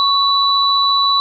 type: tone pair together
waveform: sine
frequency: 1108.7 / 3953 Hz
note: C#6 / B7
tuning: 0 / +1 cents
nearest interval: octave + minor seventh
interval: 2201 cents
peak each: -14 dBFS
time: 0-1.2 s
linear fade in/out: 0 ms
effects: none